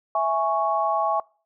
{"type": "chord", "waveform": "sine", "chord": "C# minor", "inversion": "first", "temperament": "equal", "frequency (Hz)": [659.3, 830.6, 1108.7], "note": ["E5", "G#5", "C#6"], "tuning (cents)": [0, 0, 0], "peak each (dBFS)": -24, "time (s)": [0.15, 1.2], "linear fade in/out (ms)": 2, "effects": ["noise-tail reverb RT60 0.4 s tail -24 dB re dry"]}